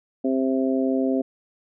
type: harmonic tone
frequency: 132.1 Hz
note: C3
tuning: 17 cents sharp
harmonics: 2 / 3 / 4 / 5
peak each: -21 / -27 / -28 / -30 dBFS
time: 0.24-1.22 s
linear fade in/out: 10 ms
effects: none